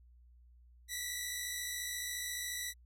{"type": "tone pair together", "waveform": "10% pulse", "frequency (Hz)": [1931, 1985.3], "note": ["B6", "B6"], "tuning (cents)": [-39, 9], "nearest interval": "unison", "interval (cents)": 48, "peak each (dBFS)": [-32, -31], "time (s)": [0.88, 2.74], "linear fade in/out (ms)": 50, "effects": ["added 60 Hz sine -58 dBFS peak until 2.85 s"]}